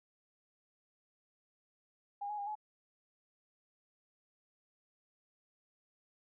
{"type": "tone with pitch steps", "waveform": "sine", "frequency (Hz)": [811, 837, 809, 849], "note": ["G#5", "G#5", "G#5", "G#5"], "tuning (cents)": [-41, 13, -46, 38], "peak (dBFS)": -37, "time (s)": [2.21, 2.554], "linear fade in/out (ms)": 10, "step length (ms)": 86, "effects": []}